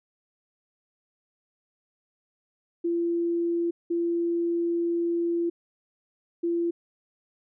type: tone bursts at uneven times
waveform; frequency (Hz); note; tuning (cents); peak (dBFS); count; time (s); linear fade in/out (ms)
sine; 340.7; F4; -43; -23; 3; 2.84-3.71 / 3.9-5.5 / 6.43-6.71; 10
effects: none